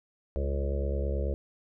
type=harmonic tone with a mistuned harmonic; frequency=69.3 Hz; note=C#2; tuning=in tune; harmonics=1 / 2 / 3 / 5 / 6 / 7 / 8 / 9; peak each=-28 / -41 / -41 / -41 / -40 / -39 / -38 / -45 dBFS; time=0.36-1.34 s; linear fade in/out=0 ms; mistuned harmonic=5; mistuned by=-28 cents; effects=none